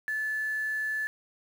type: tone with quantisation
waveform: sine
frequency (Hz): 1736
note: A6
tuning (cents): -24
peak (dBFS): -28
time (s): 0.08-1.07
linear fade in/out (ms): 0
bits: 8
effects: none